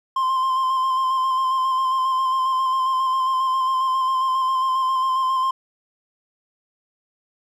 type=tone with vibrato; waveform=triangle; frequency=1046.5 Hz; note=C6; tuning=in tune; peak=-16 dBFS; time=0.16-5.51 s; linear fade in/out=5 ms; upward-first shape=square; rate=7.4 Hz; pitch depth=20 cents each way; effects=none

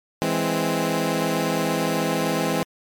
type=chord; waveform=15% pulse; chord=E augmented; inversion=none; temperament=equal; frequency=164.81 / 207.7 / 261.6 Hz; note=E3 / G#3 / B#3; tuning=0 / 0 / 0 cents; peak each=-18 / -20 / -19 dBFS; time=0.22-2.63 s; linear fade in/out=0 ms; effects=MP3 96 kbps

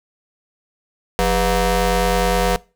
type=ring-modulated tone; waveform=20% pulse; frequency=224.2 Hz; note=A3; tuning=33 cents sharp; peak=-7 dBFS; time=1.19-2.56 s; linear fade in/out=0 ms; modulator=269 Hz; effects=noise-tail reverb RT60 0.3 s tail -22 dB re dry

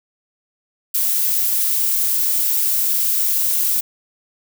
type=noise; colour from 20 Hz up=violet; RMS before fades=-18 dBFS; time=0.94-3.81 s; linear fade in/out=10 ms; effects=none

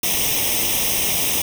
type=noise with comb filter; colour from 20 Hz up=white; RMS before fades=-20 dBFS; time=0.03-1.42 s; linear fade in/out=5 ms; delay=0.34 ms; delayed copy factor=+0.8; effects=none

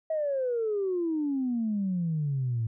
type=exponential sweep; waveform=sine; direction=down; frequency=646 to 110 Hz; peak=-25 dBFS; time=0.1-2.67 s; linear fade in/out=5 ms; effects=tanh soft clip ceiling -21 dBFS

